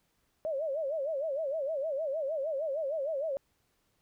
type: tone with vibrato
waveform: sine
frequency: 590 Hz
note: D5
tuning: 8 cents sharp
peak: -30 dBFS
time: 0.45-3.37 s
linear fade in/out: 0 ms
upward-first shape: sine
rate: 6.5 Hz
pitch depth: 180 cents each way
effects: pink hiss -74 dBFS RMS until 4.01 s